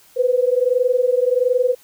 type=tone pair together; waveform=sine; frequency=489.6 / 511 Hz; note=B4 / C5; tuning=-15 / -41 cents; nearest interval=minor second; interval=74 cents; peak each=-17 dBFS; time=0.16-1.75 s; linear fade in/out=20 ms; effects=white hiss -51 dBFS RMS until 1.83 s